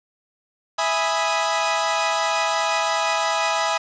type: chord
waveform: sawtooth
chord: E major seventh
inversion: none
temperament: equal with one note detuned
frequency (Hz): 656.6 / 830.6 / 987.8 / 1244.5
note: E5 / G#5 / B5 / D#6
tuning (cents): -7 / 0 / 0 / 0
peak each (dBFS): -21 / -21 / -22 / -22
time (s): 0.78-3.78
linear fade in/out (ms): 10
effects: resampled to 16000 Hz + 7-bit